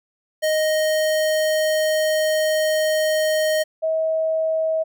square / sine tone pair in turn, 622.3 / 639.8 Hz, D#5 / D#5, 0 / +48 cents, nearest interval unison, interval 48 cents, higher second, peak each -18 dBFS, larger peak neither, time 0.42-3.64 / 3.82-4.84 s, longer first, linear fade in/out 20 ms, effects none

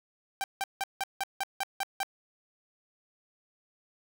sawtooth tone bursts, 783 Hz, G5, 2 cents flat, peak -25 dBFS, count 9, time 0.41-2.031 s, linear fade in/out 0 ms, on 29 ms, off 170 ms, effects none

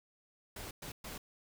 pink noise bursts at uneven times, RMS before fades -45 dBFS, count 3, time 0.56-0.71 / 0.82-0.92 / 1.04-1.18 s, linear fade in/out 5 ms, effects none

